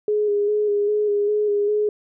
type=tone with vibrato; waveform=sine; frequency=415.3 Hz; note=G#4; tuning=in tune; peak=-17 dBFS; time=0.08-1.89 s; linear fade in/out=2 ms; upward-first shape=square; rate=2.5 Hz; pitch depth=23 cents each way; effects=none